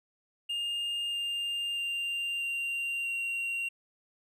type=tone with pitch steps; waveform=triangle; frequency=2820 / 2804 / 2788 / 2772 / 2756 Hz; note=F7 / F7 / F7 / F7 / F7; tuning=+16 / +6 / -4 / -14 / -24 cents; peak=-29 dBFS; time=0.49-3.69 s; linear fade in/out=10 ms; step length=640 ms; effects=none